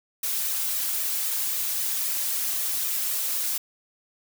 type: noise with flanger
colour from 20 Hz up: blue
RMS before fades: -27 dBFS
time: 0.23-3.58 s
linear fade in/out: 5 ms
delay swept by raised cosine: 1.6 to 3.8 ms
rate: 3.8 Hz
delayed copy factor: +0.75
effects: none